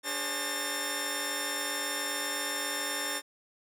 10% pulse tone cluster, 290.7 / 411.4 / 534 / 1804 Hz, D4 / G#4 / C5 / A6, -18 / -16 / +35 / +43 cents, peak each -31 / -33 / -31 / -24 dBFS, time 0.03-3.22 s, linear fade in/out 50 ms, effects none

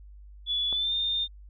sine tone with pitch glide, 3428 to 3626 Hz, A7 to A#7, -46 to -49 cents, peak -25 dBFS, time 0.46-1.28 s, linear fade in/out 50 ms, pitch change +97 cents, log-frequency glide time 0.7-0.93 s
click, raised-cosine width 1 ms, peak -27 dBFS, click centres 0.727 s
effects added 50 Hz sine -45 dBFS peak until 1.49 s

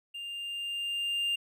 triangle tone with level ramp, 2800 Hz, F7, 4 cents sharp, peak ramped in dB -36 to -25 dBFS, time 0.14-1.36 s, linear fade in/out 10 ms, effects none

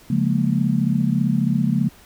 sine chord, Bb minor seventh, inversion first, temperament just, 139.85 / 174.81 / 209.8 / 233.1 Hz, Db3 / F3 / Ab3 / Bb3, +16 / +2 / +18 / 0 cents, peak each -22 dBFS, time 0.1-1.89 s, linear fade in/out 5 ms, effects pink hiss -49 dBFS RMS until 2.05 s

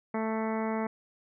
harmonic tone, 220.8 Hz, A3, 6 cents sharp, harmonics 1 / 2 / 3 / 4 / 5 / 6 / 7 / 8 / 9 / 10, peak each -31 / -35 / -37 / -37 / -42 / -44 / -49 / -49 / -45 / -48 dBFS, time 0.14-0.87 s, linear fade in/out 5 ms, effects none

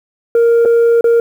sine tone with dropouts, 466.2 Hz, A#4, in tune, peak -4 dBFS, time 0.35-1.2 s, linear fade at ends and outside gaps 2 ms, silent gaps 0.651-0.656 / 1.01-1.042 s, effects tanh soft clip ceiling -6 dBFS + 7-bit

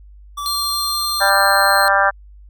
square tone with pitch glide, 1159 to 1184 Hz, D6 to D6, -23 to +14 cents, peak -24 dBFS, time 0.37-1.3 s, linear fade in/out 10 ms, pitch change +37 cents, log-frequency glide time 0.68-1.04 s
sawtooth tone, 4186 Hz, C8, in tune, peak -17 dBFS, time 0.46-1.88 s, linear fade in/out 0 ms
harmonic tone, 197 Hz, G3, 9 cents sharp, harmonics 3 / 4 / 5 / 6 / 7 / 8 / 9, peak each -20 / -18 / -22 / -19 / -20 / -17 / -23 dBFS, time 1.2-2.11 s, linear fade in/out 20 ms
effects added 50 Hz sine -39 dBFS peak until 2.49 s

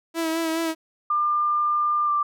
sawtooth tone with vibrato, 326.2 Hz, E4, 18 cents flat, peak -19 dBFS, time 0.14-0.75 s, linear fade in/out 50 ms, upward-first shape sine, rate 4.8 Hz, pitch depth 31 cents each way
sine tone with pitch glide, 1198 to 1180.1 Hz, D6 to D6, +34 to +8 cents, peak -19 dBFS, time 1.1-2.23 s, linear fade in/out 5 ms, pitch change -26 cents, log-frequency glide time 2.05-2.1 s
effects none

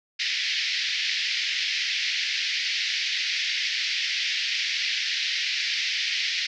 pink band-pass noise, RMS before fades -27 dBFS, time 0.19-6.47 s, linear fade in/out 10 ms, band 1900 to 5400 Hz, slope 48 dB/octave, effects none

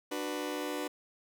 sawtooth chord, B minor, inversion first, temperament just, 296.3 / 370.4 / 493.9 Hz, D4 / F#4 / B4, +15 / +2 / 0 cents, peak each -33 / -36 / -35 dBFS, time 0.11-0.88 s, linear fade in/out 10 ms, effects none

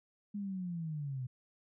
sine linear sweep, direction down, 207.7 to 123.47 Hz, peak -36 dBFS, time 0.34-1.27 s, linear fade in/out 10 ms, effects none

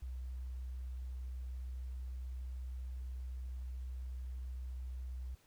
sine tone, 63.2 Hz, B1, 41 cents sharp, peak -40 dBFS, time 0.02-5.35 s, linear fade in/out 5 ms, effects pink hiss -69 dBFS RMS until 5.46 s

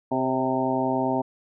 harmonic tone with a mistuned harmonic, 130.3 Hz, C3, 7 cents flat, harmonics 1 / 2 / 3 / 4 / 5 / 6 / 7, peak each -35 / -26 / -30 / -33 / -28 / -30 / -29 dBFS, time 0.11-1.22 s, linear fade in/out 10 ms, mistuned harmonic 4, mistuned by +49 cents, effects none

